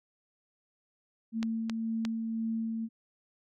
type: tone with tremolo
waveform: sine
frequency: 225.2 Hz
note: A3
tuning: 40 cents sharp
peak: -29 dBFS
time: 1.32-2.89 s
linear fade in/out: 50 ms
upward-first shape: sine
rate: 1.9 Hz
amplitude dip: 25%
type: clicks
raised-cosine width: 0.2 ms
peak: -19 dBFS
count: 3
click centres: 1.429 / 1.697 / 2.051 s
effects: none